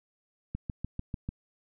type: click train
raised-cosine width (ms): 5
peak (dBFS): -21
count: 6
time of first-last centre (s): 0.55-1.29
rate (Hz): 6.76
effects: none